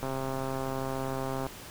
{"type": "click train", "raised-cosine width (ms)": 1, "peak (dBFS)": -20, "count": 192, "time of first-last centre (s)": [0.03, 1.466], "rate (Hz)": 133, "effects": ["pink hiss -45 dBFS RMS until 1.7 s"]}